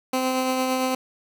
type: tone with tremolo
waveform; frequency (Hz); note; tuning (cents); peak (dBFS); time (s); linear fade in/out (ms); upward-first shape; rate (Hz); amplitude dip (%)
15% pulse; 258.6; C4; -20; -14; 0.13-0.95; 5; triangle; 8.8; 30
effects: none